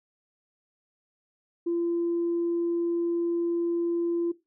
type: tone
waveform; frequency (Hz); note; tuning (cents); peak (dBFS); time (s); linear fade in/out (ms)
sine; 341.4; F4; -39; -23; 1.66-4.32; 10
effects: noise-tail reverb RT60 0.2 s tail -17 dB re dry + tanh soft clip ceiling -20 dBFS